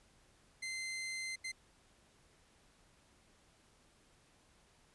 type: tone bursts at uneven times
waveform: sawtooth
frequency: 2075 Hz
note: C7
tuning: 15 cents flat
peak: -36 dBFS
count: 2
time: 0.62-1.36 / 1.44-1.52 s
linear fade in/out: 10 ms
effects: pink hiss -68 dBFS RMS until 4.94 s + resampled to 24000 Hz